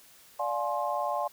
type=chord; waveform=sine; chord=D half-diminished seventh; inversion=none; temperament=just; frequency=587.3 / 704.8 / 845.8 / 1057.2 Hz; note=D5 / F5 / Ab5 / C6; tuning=0 / +16 / +31 / +18 cents; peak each=-33 dBFS; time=0.39-1.28 s; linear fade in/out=10 ms; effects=white hiss -56 dBFS RMS until 1.32 s